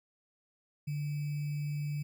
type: tone with sample-and-hold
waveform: sine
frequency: 146.83 Hz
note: D3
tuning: in tune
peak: -32 dBFS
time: 0.87-2.03 s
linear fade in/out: 10 ms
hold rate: 2450 Hz
effects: none